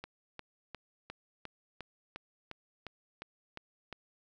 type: click train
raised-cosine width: 0.3 ms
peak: -26 dBFS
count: 12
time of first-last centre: 0.04-3.927 s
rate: 2.83 Hz
effects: none